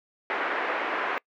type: band-pass noise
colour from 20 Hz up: white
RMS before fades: -29 dBFS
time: 0.3-1.18 s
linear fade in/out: 0 ms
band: 330 to 2000 Hz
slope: 24 dB/octave
effects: noise-tail reverb RT60 0.1 s tail -25 dB re dry